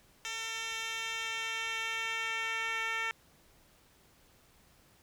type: tone with band-pass filter sweep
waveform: 10% pulse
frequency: 450.5 Hz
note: A4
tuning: 41 cents sharp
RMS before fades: -36 dBFS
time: 0.25-3.11 s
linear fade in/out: 0 ms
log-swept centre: 4400 to 2100 Hz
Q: 1.3
effects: pink hiss -64 dBFS RMS until 5.02 s